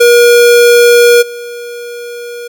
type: tone with level steps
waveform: square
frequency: 478.3 Hz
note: A#4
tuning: 44 cents sharp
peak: -3 / -22 dBFS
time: 0-2.48 s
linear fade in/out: 10 ms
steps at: 1.21 s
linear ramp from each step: 20 ms
effects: none